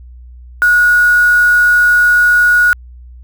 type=tone with quantisation; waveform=sine; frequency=1453 Hz; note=F#6; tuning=32 cents flat; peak=-6 dBFS; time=0.62-2.73 s; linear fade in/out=0 ms; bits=4; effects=added 61 Hz sine -32 dBFS peak until 3.23 s